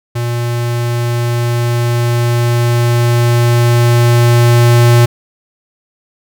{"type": "tone with level ramp", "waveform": "square", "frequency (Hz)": 119.3, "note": "A#2", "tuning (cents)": 41, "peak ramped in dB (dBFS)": [-15, -5], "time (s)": [0.15, 5.06], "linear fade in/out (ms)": 10, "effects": []}